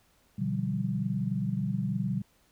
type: chord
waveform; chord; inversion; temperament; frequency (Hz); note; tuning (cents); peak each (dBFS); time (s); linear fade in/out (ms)
sine; G dominant seventh; first; equal with one note detuned; 123.47 / 146.83 / 174.61 / 193.63; B2 / D3 / F3 / G3; 0 / 0 / 0 / -21; -33 / -34 / -35 / -31; 0.38-2.22; 10
effects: pink hiss -66 dBFS RMS until 2.51 s